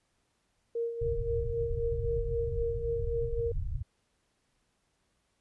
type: tone with tremolo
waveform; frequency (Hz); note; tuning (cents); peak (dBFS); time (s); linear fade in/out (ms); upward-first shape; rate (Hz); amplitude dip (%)
sine; 465.5; A#4; -2; -28; 0.75-3.52; 5; sine; 3.8; 60
type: low-pass noise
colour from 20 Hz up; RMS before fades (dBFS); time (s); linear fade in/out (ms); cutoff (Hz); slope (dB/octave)
pink; -34; 1.01-3.83; 10; 140; 96
effects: pink hiss -75 dBFS RMS until 5.4 s + resampled to 24000 Hz